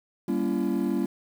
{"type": "chord", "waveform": "triangle", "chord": "G diminished seventh", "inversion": "none", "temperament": "just", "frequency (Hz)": [196, 235.2, 282.2, 338.7], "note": ["G3", "Bb3", "Db4", "Fb4"], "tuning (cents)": [0, 16, 31, 47], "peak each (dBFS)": -27, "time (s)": [0.28, 1.06], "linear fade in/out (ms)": 5, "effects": ["tanh soft clip ceiling -12 dBFS", "8-bit"]}